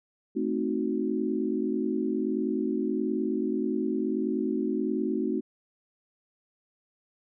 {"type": "chord", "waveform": "sine", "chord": "A diminished seventh", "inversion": "none", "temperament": "equal", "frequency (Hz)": [220, 261.6, 311.1, 370], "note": ["A3", "C4", "Eb4", "Gb4"], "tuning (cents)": [0, 0, 0, 0], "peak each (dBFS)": -31, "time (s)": [0.35, 5.41], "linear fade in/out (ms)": 20, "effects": []}